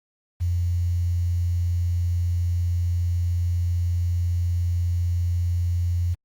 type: tone with quantisation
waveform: sine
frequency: 87.31 Hz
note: F2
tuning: in tune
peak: -20 dBFS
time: 0.4-6.15 s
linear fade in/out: 20 ms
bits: 8
effects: Opus 48 kbps